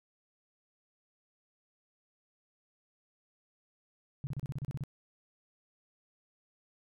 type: tone bursts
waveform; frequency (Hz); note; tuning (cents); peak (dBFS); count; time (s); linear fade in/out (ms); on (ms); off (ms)
sine; 138.59; C#3; 0; -33; 10; 4.24-4.837; 0; 30; 33
effects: none